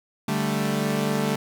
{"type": "chord", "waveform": "sawtooth", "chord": "D suspended fourth", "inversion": "none", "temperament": "equal", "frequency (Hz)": [146.83, 196, 220], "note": ["D3", "G3", "A3"], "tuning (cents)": [0, 0, 0], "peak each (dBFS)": [-24, -23, -22], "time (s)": [0.28, 1.36], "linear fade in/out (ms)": 5, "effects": ["9-bit"]}